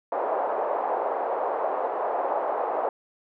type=band-pass noise; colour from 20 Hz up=white; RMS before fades=-27 dBFS; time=0.12-2.89 s; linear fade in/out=2 ms; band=480 to 850 Hz; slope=24 dB/octave; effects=none